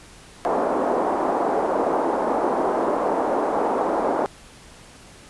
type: band-pass noise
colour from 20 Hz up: white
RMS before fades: -22 dBFS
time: 0.45-4.26 s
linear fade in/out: 0 ms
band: 260 to 910 Hz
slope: 24 dB/octave
effects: pink hiss -46 dBFS RMS until 5.29 s + resampled to 24000 Hz